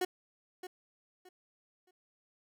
30% pulse tone with echo, 365.8 Hz, F#4, 20 cents flat, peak -27 dBFS, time 0.01-0.05 s, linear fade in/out 5 ms, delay 620 ms, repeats 3, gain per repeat -12 dB, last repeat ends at 1.91 s, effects none

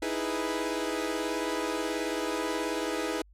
sawtooth chord, E major seventh, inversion third, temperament equal, 311.1 / 329.6 / 415.3 / 493.9 Hz, D#4 / E4 / G#4 / B4, 0 / 0 / 0 / 0 cents, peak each -31 dBFS, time 0.02-3.22 s, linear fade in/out 5 ms, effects added 50 Hz sine -54 dBFS peak until 3.33 s + low-pass 11000 Hz 12 dB/octave

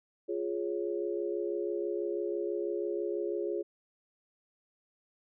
sine chord, Db major, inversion first, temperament equal, 349.2 / 415.3 / 554.4 Hz, F4 / Ab4 / Db5, 0 / 0 / 0 cents, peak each -34 / -34 / -39 dBFS, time 0.28-3.63 s, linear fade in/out 20 ms, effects none

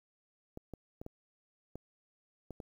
clicks, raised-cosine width 2 ms, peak -30 dBFS, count 7, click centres 0.574 / 0.737 / 1.015 / 1.064 / 1.756 / 2.507 / 2.602 s, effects 10-bit

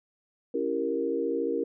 sine chord, C# diminished seventh, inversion none, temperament equal with one note detuned, 277.2 / 334.2 / 392 / 466.2 Hz, C#4 / E4 / G4 / Bb4, 0 / +24 / 0 / 0 cents, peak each -33 / -32 / -33 / -29 dBFS, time 0.54-1.64 s, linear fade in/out 5 ms, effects none

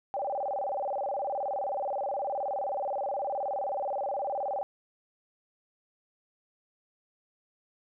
sine tone with vibrato, 671 Hz, E5, 31 cents sharp, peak -29 dBFS, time 0.14-4.63 s, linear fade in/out 0 ms, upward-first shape square, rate 19 Hz, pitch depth 280 cents each way, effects none

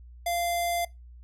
square tone with low-pass filter, 692 Hz, F5, 16 cents flat, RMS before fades -28 dBFS, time 0.26-0.85 s, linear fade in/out 5 ms, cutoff 12000 Hz, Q 2.3, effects noise-tail reverb RT60 0.2 s tail -22 dB re dry + added 60 Hz sine -45 dBFS peak until 1.23 s

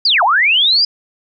sine linear two-way sweep, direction down then up, 4978 to 659.3 to 4978 Hz, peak -9 dBFS, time 0.05-0.85 s, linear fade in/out 5 ms, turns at 0.23 s, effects none

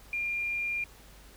sine tone, 2400 Hz, D7, 37 cents sharp, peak -29 dBFS, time 0.13-0.84 s, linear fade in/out 2 ms, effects added 50 Hz sine -54 dBFS peak until 1.36 s + pink hiss -55 dBFS RMS until 1.36 s

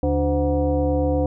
sine tone with frequency modulation, 294.2 Hz, D4, 3 cents sharp, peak -17 dBFS, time 0.03-1.26 s, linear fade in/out 2 ms, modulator 219 Hz, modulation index 1.5, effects none

